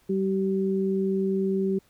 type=tone pair together; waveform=sine; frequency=193.4 / 384.1 Hz; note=G3 / G4; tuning=-23 / -35 cents; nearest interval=octave; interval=1188 cents; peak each=-25 dBFS; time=0.09-1.79 s; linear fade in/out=10 ms; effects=pink hiss -63 dBFS RMS until 1.89 s